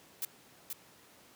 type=noise with echo; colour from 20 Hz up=blue; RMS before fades=-35 dBFS; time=0.22-0.25 s; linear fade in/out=2 ms; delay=480 ms; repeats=1; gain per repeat=-4 dB; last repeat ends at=0.73 s; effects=pink hiss -59 dBFS RMS until 1.35 s + high-pass 150 Hz 12 dB/octave